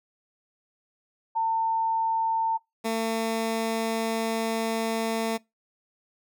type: tone pair in turn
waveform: sine / 15% pulse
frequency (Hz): 900 / 225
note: A5 / A3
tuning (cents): +39 / +39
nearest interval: 2 octaves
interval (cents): 2400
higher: first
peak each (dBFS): -22 / -19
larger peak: second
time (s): 1.35-2.58 / 2.84-5.38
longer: second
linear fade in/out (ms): 20
effects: noise-tail reverb RT60 0.2 s tail -23 dB re dry